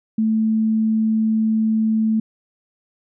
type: tone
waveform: sine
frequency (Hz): 220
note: A3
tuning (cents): 0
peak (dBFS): -15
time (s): 0.18-2.2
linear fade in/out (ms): 5
effects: none